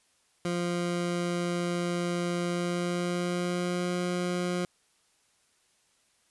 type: tone with pitch glide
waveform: 20% pulse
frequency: 174.61 to 178.07 Hz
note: F3 to F3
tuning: 0 to +34 cents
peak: -23 dBFS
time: 0.45-4.65 s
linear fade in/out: 2 ms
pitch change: +34 cents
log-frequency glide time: 2.45-3.93 s
effects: white hiss -68 dBFS RMS until 6.3 s + resampled to 24000 Hz